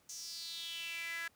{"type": "tone with high-pass filter sweep", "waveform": "sawtooth", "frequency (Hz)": 334.2, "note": "E4", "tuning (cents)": 24, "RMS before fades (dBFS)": -43, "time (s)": [0.09, 1.28], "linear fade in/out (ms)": 5, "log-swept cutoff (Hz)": [6300, 1700], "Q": 5.4, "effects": ["pink hiss -70 dBFS RMS until 1.35 s", "high-pass 80 Hz 12 dB/octave"]}